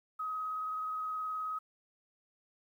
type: tone with vibrato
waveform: sine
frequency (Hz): 1265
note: D#6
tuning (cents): +28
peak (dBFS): -34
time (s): 0.19-1.59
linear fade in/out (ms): 10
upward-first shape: square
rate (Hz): 19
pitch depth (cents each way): 10
effects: 11-bit